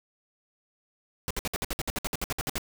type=noise bursts; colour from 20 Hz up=pink; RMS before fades=-30 dBFS; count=16; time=1.28-2.581 s; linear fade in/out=0 ms; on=26 ms; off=59 ms; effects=none